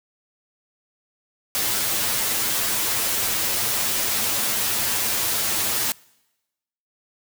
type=noise with comb filter; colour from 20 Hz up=white; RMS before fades=-23 dBFS; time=1.55-5.92 s; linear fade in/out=0 ms; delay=9 ms; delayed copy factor=+0.85; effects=noise-tail reverb RT60 1.0 s tail -25 dB re dry